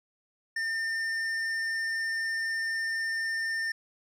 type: tone with hard clipping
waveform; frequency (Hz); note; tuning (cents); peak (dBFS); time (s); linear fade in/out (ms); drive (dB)
sine; 1806; A6; +45; -30; 0.56-3.72; 5; 8
effects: none